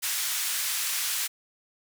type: band-pass noise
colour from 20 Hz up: white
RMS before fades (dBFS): -29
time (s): 0.02-1.28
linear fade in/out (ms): 20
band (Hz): 1500 to 14000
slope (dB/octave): 12
effects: none